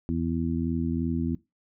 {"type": "harmonic tone", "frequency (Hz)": 82.9, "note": "E2", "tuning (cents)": 10, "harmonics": [1, 2, 3, 4], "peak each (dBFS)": [-32, -31, -28, -34], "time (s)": [0.09, 1.35], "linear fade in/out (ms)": 0, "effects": ["noise-tail reverb RT60 0.2 s tail -18 dB re dry"]}